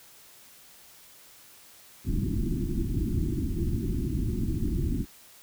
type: low-pass noise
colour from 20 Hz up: pink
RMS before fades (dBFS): -28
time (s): 2.04-5.06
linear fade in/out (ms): 50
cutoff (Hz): 360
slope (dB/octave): 96
effects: white hiss -53 dBFS RMS until 5.42 s